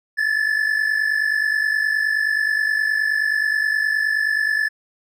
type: tone pair together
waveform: triangle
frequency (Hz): 1725.5 / 1775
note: A6 / A6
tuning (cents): -34 / +15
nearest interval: unison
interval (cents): 49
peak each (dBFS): -17 / -21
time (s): 0.17-4.69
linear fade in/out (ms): 20
effects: none